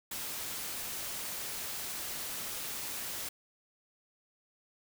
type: noise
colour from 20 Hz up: white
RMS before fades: -39 dBFS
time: 0.11-3.29 s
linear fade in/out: 5 ms
effects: none